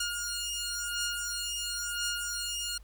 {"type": "beating tone pair", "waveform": "10% pulse", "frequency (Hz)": [1422, 1422.97], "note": ["F6", "F6"], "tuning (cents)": [31, 32], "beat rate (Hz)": 0.97, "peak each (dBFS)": -27, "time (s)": [0, 2.78], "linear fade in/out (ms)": 5, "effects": ["added 50 Hz sine -49 dBFS peak until 2.83 s", "pink hiss -65 dBFS RMS until 2.83 s"]}